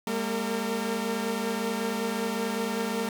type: tone cluster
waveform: sawtooth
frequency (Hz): 201.3 / 230.5 / 455.7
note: G3 / A#3 / A#4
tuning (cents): +46 / -19 / -39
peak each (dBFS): -28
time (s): 0.07-3.09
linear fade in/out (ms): 2
effects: 10-bit